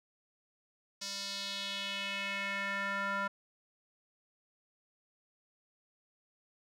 square tone with band-pass filter sweep, 198.2 Hz, G3, 19 cents sharp, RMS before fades -37 dBFS, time 1.01-3.28 s, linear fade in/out 10 ms, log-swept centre 5300 to 1300 Hz, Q 2.7, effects none

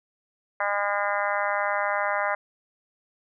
harmonic tone, 203 Hz, G#3, 39 cents flat, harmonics 3 / 4 / 5 / 6 / 7 / 8 / 9 / 10, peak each -29 / -30 / -31 / -32 / -32 / -33 / -34 / -34 dBFS, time 0.6-2.35 s, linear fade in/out 5 ms, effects none

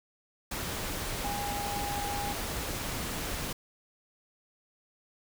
sine tone in noise, 815 Hz, G#5, 33 cents flat, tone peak -34 dBFS, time 1.24-2.33 s, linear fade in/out 5 ms, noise pink, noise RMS -35 dBFS, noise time 0.51-3.53 s, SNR -2 dB, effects none

